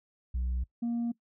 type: tone pair in turn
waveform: sine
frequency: 62 / 235.4 Hz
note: B1 / A#3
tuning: +7 / +17 cents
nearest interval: octave + major seventh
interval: 2310 cents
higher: second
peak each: -26 dBFS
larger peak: neither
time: 0.34-0.64 / 0.82-1.12 s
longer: neither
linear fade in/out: 10 ms
effects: noise-tail reverb RT60 0.1 s tail -21 dB re dry + tanh soft clip ceiling -27 dBFS